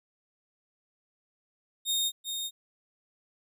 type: tone with echo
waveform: sawtooth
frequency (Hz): 3692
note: A#7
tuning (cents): -17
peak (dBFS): -23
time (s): 1.85-2.12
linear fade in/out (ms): 50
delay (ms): 390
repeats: 1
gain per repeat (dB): -6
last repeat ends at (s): 2.51
effects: none